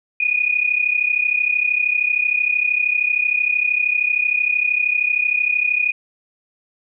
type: tone pair together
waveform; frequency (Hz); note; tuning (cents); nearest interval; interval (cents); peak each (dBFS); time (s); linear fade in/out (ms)
sine; 2444 / 2477; D#7 / D#7; -32 / -8; unison; 24; -19 / -18; 0.2-5.92; 5
effects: none